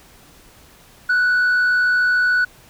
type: tone with frequency modulation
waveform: sine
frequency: 1480 Hz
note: F#6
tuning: in tune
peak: -11 dBFS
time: 1.09-2.45 s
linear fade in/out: 10 ms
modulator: 67 Hz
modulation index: 0.31
effects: tanh soft clip ceiling -13 dBFS + pink hiss -48 dBFS RMS until 2.69 s